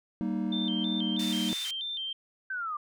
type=chord; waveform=triangle; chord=Eb major; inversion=first; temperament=equal with one note detuned; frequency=193.75 / 233.1 / 311.1 Hz; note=G3 / Bb3 / Eb4; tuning=-20 / 0 / 0 cents; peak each=-30 / -30 / -32 dBFS; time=0.21-1.53 s; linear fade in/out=0 ms
type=tone with vibrato; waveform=sine; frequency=3353 Hz; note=G#7; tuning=16 cents sharp; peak=-32 dBFS; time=0.52-2.13 s; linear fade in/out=5 ms; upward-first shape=square; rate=3.1 Hz; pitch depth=110 cents each way
type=band-pass noise; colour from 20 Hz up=white; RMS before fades=-40 dBFS; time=1.19-1.71 s; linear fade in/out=5 ms; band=1900 to 6600 Hz; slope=12 dB/octave
type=linear sweep; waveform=sine; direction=down; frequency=1568 to 1166 Hz; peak=-31 dBFS; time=2.5-2.77 s; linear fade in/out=5 ms
effects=none